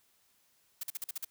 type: noise bursts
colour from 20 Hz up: blue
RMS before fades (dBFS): -37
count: 7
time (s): 0.81-1.248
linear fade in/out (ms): 5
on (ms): 24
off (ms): 45
effects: white hiss -70 dBFS RMS until 1.3 s